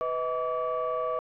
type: tone cluster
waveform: sine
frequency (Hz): 498.7 / 634 / 1148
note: B4 / D#5 / D6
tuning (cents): +17 / +32 / -40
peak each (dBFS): -30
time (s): 0.01-1.19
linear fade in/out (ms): 0
effects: tanh soft clip ceiling -21 dBFS